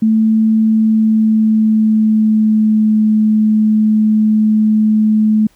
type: tone with pitch glide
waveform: sine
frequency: 220 to 215.5 Hz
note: A3 to A3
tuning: 0 to -36 cents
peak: -8 dBFS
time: 0.02-5.47 s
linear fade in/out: 5 ms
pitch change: -36 cents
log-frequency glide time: 0.6-3 s
effects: pink hiss -53 dBFS RMS until 5.55 s